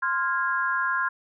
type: chord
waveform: sine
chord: F minor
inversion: second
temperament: equal with one note detuned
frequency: 1046.5 / 1396.9 / 1645 Hz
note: C6 / F6 / Ab6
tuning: 0 / 0 / -17 cents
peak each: -27 dBFS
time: 0.02-1.09 s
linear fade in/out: 10 ms
effects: none